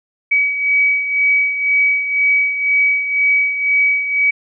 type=beating tone pair; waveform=sine; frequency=2272 / 2274 Hz; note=C#7 / C#7; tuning=+42 / +44 cents; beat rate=2 Hz; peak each=-13 / -20 dBFS; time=0.31-4.31 s; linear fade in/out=10 ms; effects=none